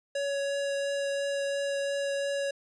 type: tone with vibrato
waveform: square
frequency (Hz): 560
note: C#5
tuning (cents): +18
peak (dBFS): -29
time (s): 0.15-2.51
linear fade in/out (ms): 5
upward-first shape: triangle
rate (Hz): 2.9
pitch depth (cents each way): 9
effects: resampled to 22050 Hz